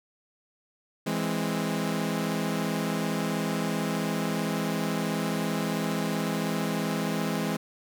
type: chord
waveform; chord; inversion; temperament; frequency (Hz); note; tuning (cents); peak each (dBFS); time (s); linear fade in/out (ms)
sawtooth; E augmented; none; equal with one note detuned; 164.81 / 207.7 / 263.1; E3 / G#3 / B#3; 0 / 0 / +10; -27 / -26 / -29; 1.06-7.57; 10
effects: none